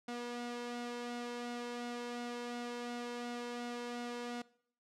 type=tone with flanger; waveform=sawtooth; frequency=241 Hz; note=B3; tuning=42 cents flat; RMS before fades=-42 dBFS; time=0.08-4.42 s; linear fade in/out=5 ms; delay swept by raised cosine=1.4 to 1.93 ms; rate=2.8 Hz; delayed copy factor=+0.5; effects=noise-tail reverb RT60 0.6 s tail -21 dB re dry + low-pass 7000 Hz 12 dB/octave